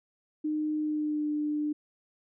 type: tone with pitch glide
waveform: sine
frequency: 305.5 to 299 Hz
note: D#4 to D4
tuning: -32 to +31 cents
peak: -27 dBFS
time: 0.44-1.73 s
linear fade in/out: 10 ms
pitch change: -37 cents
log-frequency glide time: 0.77-1.3 s
effects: none

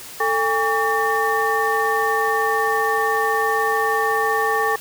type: tone cluster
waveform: sine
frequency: 443 / 810 / 1135 / 1804 Hz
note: A4 / G#5 / C#6 / A6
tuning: +12 / -43 / +41 / +43 cents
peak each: -22 dBFS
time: 0.2-4.76 s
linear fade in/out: 5 ms
effects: tanh soft clip ceiling -7 dBFS + white hiss -37 dBFS RMS until 4.8 s

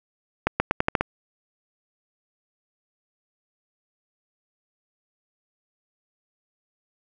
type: accelerating click train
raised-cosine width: 0.5 ms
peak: -4 dBFS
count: 7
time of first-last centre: 0.47-1.01 s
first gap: 130 ms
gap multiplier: 0.85
effects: none

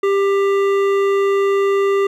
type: tone with hard clipping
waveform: sine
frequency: 395.8 Hz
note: G4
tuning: 17 cents sharp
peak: -15 dBFS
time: 0.03-2.07 s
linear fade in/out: 5 ms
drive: 12 dB
effects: none

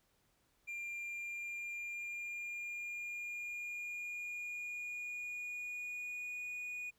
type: tone with pitch glide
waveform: triangle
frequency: 2389 to 2460 Hz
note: D7 to D#7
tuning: +29 to -20 cents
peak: -39 dBFS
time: 0.67-6.91 s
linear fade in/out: 20 ms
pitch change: +51 cents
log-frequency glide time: 0.96-6.44 s
effects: pink hiss -75 dBFS RMS until 6.98 s

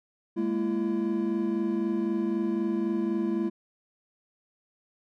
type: tone cluster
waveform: triangle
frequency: 206.6 / 230.5 / 336.4 Hz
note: G#3 / A#3 / E4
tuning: -9 / -19 / +35 cents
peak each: -28 / -30 / -26 dBFS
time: 0.36-3.5 s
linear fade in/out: 20 ms
effects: none

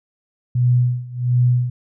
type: tone with tremolo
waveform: sine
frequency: 123.47 Hz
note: B2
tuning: in tune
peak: -11 dBFS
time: 0.55-1.7 s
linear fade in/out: 5 ms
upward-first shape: sine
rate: 1.4 Hz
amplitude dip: 90%
effects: none

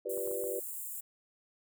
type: chord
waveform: sine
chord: G dominant seventh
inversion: third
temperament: equal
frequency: 349.2 / 392 / 493.9 / 587.3 Hz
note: F4 / G4 / B4 / D5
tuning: 0 / 0 / 0 / 0 cents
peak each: -43 / -38 / -37 / -41 dBFS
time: 0.05-0.6 s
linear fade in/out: 10 ms
type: high-pass noise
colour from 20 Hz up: white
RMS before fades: -41 dBFS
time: 0.09-1.01 s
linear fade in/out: 10 ms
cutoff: 7200 Hz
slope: 96 dB/octave
type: clicks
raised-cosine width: 1 ms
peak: -37 dBFS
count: 4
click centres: 0.176 / 0.275 / 0.314 / 0.439 s
effects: none

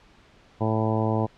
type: harmonic tone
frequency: 110 Hz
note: A2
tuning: in tune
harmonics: 1 / 2 / 3 / 4 / 5 / 6 / 7 / 8 / 9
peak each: -25 / -28 / -30 / -31 / -32 / -33 / -33 / -34 / -35 dBFS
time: 0.6-1.27 s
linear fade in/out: 20 ms
effects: pink hiss -55 dBFS RMS until 1.37 s + low-pass 4000 Hz 12 dB/octave

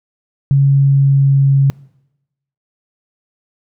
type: tone with pitch glide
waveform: sine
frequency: 138.59 to 137.47 Hz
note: C#3 to C#3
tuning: 0 to -14 cents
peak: -7 dBFS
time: 0.51-1.7 s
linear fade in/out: 0 ms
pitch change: -14 cents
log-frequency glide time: 0.62-1.55 s
effects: noise-tail reverb RT60 0.9 s tail -24 dB re dry

